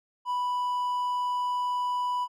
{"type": "tone", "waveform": "triangle", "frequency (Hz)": 987.8, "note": "B5", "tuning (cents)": 0, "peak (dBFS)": -24, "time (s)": [0.25, 2.28], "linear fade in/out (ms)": 50, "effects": []}